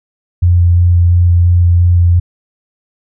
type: tone with vibrato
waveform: sine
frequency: 87.4 Hz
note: F2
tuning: 2 cents sharp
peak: -5 dBFS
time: 0.42-2.2 s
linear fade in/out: 10 ms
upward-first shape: square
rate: 2.9 Hz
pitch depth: 10 cents each way
effects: none